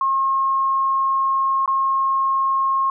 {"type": "tone with dropouts", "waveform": "sine", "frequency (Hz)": 1077, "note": "C6", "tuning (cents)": 50, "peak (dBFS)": -16, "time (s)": [0.01, 2.9], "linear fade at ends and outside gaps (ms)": 2, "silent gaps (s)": [1.66, 1.677], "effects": []}